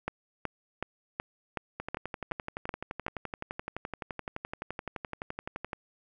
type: two click trains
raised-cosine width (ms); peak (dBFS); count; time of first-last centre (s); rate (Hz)
0.5; -20 / -16; 47 / 9; 1.8-5.732 / 0.08-3.065; 11.7 / 2.68
effects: none